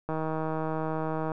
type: click train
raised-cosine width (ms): 1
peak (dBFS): -18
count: 195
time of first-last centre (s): 0.09-1.318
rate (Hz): 158
effects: none